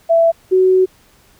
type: tone pair in turn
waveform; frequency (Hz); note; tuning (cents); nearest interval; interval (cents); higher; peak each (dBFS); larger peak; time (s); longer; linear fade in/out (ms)
sine; 665 / 373.2; E5 / F#4; +15 / +15; minor seventh; 1000; first; -8; neither; 0.09-0.32 / 0.51-0.86; second; 20
effects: pink hiss -51 dBFS RMS until 1.39 s